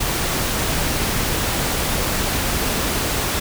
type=noise; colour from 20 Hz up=pink; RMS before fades=-21 dBFS; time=0-3.4 s; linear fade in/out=10 ms; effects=none